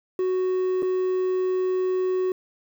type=tone with dropouts; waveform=triangle; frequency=370 Hz; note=F#4; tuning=in tune; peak=-19 dBFS; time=0.19-2.32 s; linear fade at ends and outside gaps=2 ms; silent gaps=0.823-0.828 s; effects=8-bit